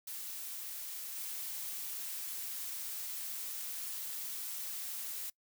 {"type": "noise with level steps", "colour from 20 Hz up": "blue", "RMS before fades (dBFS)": [-43, -41], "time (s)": [0.07, 5.3], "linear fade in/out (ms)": 5, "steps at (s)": 1.15, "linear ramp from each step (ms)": 20, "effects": ["noise-tail reverb RT60 0.1 s tail -24 dB re dry"]}